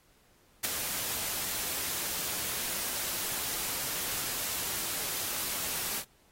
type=noise with ADSR envelope; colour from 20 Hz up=white; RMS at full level=-26 dBFS; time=0.63-6.05 s; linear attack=18 ms; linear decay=12 ms; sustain=-8 dB; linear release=72 ms; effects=pink hiss -65 dBFS RMS until 6.31 s + AAC 48 kbps